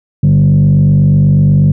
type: tone with frequency modulation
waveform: sine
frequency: 147.1 Hz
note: D3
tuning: 3 cents sharp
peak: -3 dBFS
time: 0.23-1.72 s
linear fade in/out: 5 ms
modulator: 48.2 Hz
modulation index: 0.88
effects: tanh soft clip ceiling -2 dBFS